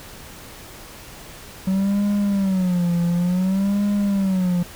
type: tone with vibrato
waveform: triangle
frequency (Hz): 187.3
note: F#3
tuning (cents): +21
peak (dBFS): -15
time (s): 1.67-4.63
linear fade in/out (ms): 5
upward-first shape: sine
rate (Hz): 0.56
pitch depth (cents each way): 150
effects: pink hiss -40 dBFS RMS until 4.75 s